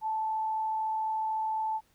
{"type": "tone with frequency modulation", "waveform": "sine", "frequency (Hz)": 876, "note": "A5", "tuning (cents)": -8, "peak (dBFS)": -28, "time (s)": [0.01, 1.81], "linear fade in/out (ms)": 50, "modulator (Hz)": 33.9, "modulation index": 0.25, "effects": ["pink hiss -68 dBFS RMS until 1.94 s"]}